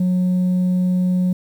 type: tone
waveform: sine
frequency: 182 Hz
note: F#3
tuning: 28 cents flat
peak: -12 dBFS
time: 0-1.33 s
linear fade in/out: 5 ms
effects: tanh soft clip ceiling -14 dBFS + 8-bit